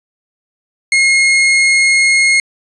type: tone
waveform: 40% pulse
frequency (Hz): 2153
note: C7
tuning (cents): +49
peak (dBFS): -7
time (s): 0.92-2.4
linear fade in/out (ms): 2
effects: resampled to 24000 Hz